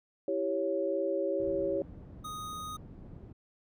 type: chord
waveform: sine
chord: C# diminished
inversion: first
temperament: equal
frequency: 329.6 / 392 / 554.4 Hz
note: E4 / G4 / C#5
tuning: 0 / 0 / 0 cents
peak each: -35 / -33 / -31 dBFS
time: 0.28-1.82 s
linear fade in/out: 2 ms
type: low-pass noise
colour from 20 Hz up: white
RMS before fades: -48 dBFS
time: 1.39-3.33 s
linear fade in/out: 10 ms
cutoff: 200 Hz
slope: 12 dB/octave
type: tone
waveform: square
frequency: 1244.5 Hz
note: D#6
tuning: in tune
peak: -39 dBFS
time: 2.24-2.77 s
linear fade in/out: 10 ms
effects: none